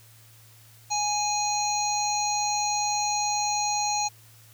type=harmonic tone; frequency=830.6 Hz; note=G#5; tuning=in tune; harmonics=1 / 3 / 5 / 7 / 8; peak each=-26 / -36 / -32 / -38 / -29 dBFS; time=0.9-4.09 s; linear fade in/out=20 ms; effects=added 112 Hz sine -53 dBFS peak until 4.53 s + white hiss -55 dBFS RMS until 4.53 s